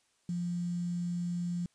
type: tone with quantisation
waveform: sine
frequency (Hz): 174.61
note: F3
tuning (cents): 0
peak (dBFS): -31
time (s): 0.29-1.66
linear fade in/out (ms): 2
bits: 9
effects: white hiss -72 dBFS RMS until 1.74 s + resampled to 22050 Hz